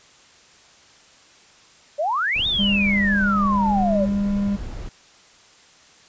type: exponential two-way sweep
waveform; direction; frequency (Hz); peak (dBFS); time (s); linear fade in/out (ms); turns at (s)
sine; up then down; 554.4 to 3729 to 554.4; -19; 1.98-4.06; 20; 2.47
type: noise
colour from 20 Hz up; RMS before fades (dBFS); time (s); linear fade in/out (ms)
brown; -32; 2.35-4.89; 5
type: tone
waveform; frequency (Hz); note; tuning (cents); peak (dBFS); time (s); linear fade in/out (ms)
triangle; 201.2; G3; +45; -17; 2.58-4.57; 20
effects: white hiss -51 dBFS RMS until 6.08 s + resampled to 16000 Hz